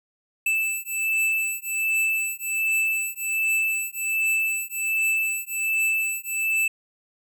square beating tone pair, 2637 / 2638.3 Hz, E7 / E7, 0 / +1 cents, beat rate 1.3 Hz, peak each -26 / -26 dBFS, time 0.46-6.68 s, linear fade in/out 5 ms, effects none

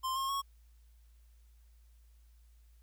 square tone with pitch steps, 1047 / 1074.6 / 1102.9 Hz, C6 / C6 / C#6, +1 / +46 / -9 cents, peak -33 dBFS, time 0.03-0.42 s, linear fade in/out 20 ms, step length 130 ms, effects added 57 Hz sine -58 dBFS peak until 2.82 s + white hiss -75 dBFS RMS until 2.82 s

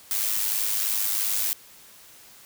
blue noise with amplitude modulation, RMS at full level -23 dBFS, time 0.11-1.53 s, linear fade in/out 0 ms, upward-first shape sine, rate 103 Hz, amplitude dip 55%, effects white hiss -50 dBFS RMS until 2.45 s

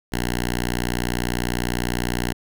5% pulse tone with notch filter, 60 Hz, B1, 49 cents flat, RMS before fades -24 dBFS, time 0.12-2.33 s, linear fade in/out 10 ms, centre 550 Hz, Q 1.2, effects none

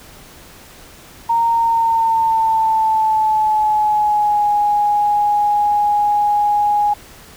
sine tone with pitch glide, 925 to 828.9 Hz, A#5 to G#5, -14 to -4 cents, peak -12 dBFS, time 1.29-6.94 s, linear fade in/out 10 ms, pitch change -190 cents, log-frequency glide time 1.49-4.48 s, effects pink hiss -41 dBFS RMS until 7.36 s

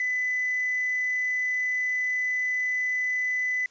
sine tone with quantisation, 2003 Hz, B6, 24 cents sharp, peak -24 dBFS, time 0-3.66 s, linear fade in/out 2 ms, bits 7, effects white hiss -60 dBFS RMS until 3.7 s + resampled to 16000 Hz

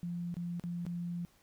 sine tone with dropouts, 173.3 Hz, F3, 13 cents flat, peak -35 dBFS, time 0.03-1.25 s, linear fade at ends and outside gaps 0 ms, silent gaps 0.342-0.368 / 0.597-0.638 / 0.852-0.865 s, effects pink hiss -67 dBFS RMS until 1.42 s

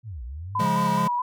sine linear two-way sweep, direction down then up, 123.47 to 55 to 123.47 Hz, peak -32 dBFS, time 0.03-0.68 s, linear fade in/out 50 ms, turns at 0.23 s
sine tone with vibrato, 987.8 Hz, B5, in tune, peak -22 dBFS, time 0.55-1.22 s, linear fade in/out 5 ms, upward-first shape square, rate 4.7 Hz, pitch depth 34 cents each way
square chord, Db major, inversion none, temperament equal, 138.59 / 174.61 / 207.7 Hz, Db3 / F3 / Ab3, 0 / 0 / 0 cents, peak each -31 / -27 / -28 dBFS, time 0.59-1.08 s, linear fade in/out 10 ms
effects none

